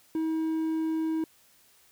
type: tone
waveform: triangle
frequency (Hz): 319.7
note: D#4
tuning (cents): +47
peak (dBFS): -24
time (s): 0.15-1.24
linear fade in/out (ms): 2
effects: white hiss -61 dBFS RMS until 1.91 s